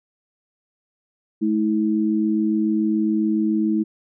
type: tone pair together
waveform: sine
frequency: 214.9 / 322 Hz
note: A3 / E4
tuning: -41 / -41 cents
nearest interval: perfect fifth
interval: 700 cents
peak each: -20 dBFS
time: 1.41-3.84 s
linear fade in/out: 20 ms
effects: none